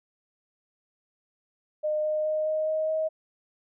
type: tone with pitch steps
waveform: sine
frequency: 610 / 614.2 / 618.5 / 622.8 / 627.1 / 631.5 Hz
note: D#5 / D#5 / D#5 / D#5 / D#5 / D#5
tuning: -34 / -23 / -10 / +2 / +13 / +26 cents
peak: -24 dBFS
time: 1.83-3.09 s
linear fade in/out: 20 ms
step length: 210 ms
effects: none